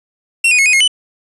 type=tone with pitch steps; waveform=45% pulse; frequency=2721 / 2472 / 2181 / 2495 / 2153 / 2994 Hz; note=F7 / D#7 / C#7 / D#7 / C7 / F#7; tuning=-46 / -12 / -29 / +4 / +49 / +20 cents; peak=-8 dBFS; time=0.44-0.878 s; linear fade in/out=5 ms; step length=73 ms; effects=resampled to 24000 Hz + 8-bit